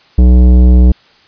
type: tone with tanh clipping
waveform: sine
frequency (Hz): 61.74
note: B1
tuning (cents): 0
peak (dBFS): -4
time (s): 0.18-0.92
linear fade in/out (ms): 5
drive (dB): 14
effects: white hiss -46 dBFS RMS until 1.27 s + resampled to 11025 Hz